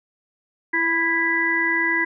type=harmonic tone with a mistuned harmonic; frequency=329.6 Hz; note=E4; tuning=in tune; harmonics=1 / 3 / 5 / 6; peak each=-27 / -28 / -24 / -20 dBFS; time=0.73-2.05 s; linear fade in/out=10 ms; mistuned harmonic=1; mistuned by=+18 cents; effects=none